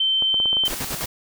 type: tone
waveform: sine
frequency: 3099 Hz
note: G7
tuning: 21 cents flat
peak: -17 dBFS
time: 0-0.68 s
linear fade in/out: 5 ms
type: clicks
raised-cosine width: 1 ms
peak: -19 dBFS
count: 9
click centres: 0.223 / 0.343 / 0.401 / 0.457 / 0.53 / 0.569 / 0.637 / 0.681 / 0.73 s
type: noise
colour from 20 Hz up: white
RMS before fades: -31 dBFS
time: 0.65-1.06 s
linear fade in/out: 5 ms
type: noise bursts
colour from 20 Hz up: pink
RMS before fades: -28 dBFS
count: 4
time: 0.7-1.052 s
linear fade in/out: 2 ms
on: 46 ms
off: 56 ms
effects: none